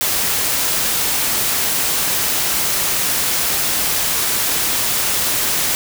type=noise; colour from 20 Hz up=white; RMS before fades=-18 dBFS; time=0.01-5.75 s; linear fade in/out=0 ms; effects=none